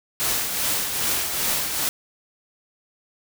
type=noise with tremolo; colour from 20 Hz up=white; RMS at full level=-22 dBFS; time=0.2-1.89 s; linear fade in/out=0 ms; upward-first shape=triangle; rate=2.5 Hz; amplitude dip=50%; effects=none